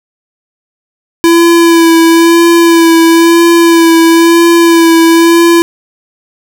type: tone with vibrato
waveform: square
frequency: 334.3 Hz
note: E4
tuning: 24 cents sharp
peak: -3 dBFS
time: 1.24-5.62 s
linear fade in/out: 0 ms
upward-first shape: sine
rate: 1 Hz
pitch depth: 24 cents each way
effects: none